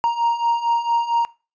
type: beating tone pair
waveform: triangle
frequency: 932.3 / 936.7 Hz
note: A#5 / A#5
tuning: 0 / +8 cents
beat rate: 4.4 Hz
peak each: -21 / -17 dBFS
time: 0.04-1.25 s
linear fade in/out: 0 ms
effects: noise-tail reverb RT60 0.3 s tail -20 dB re dry + resampled to 16000 Hz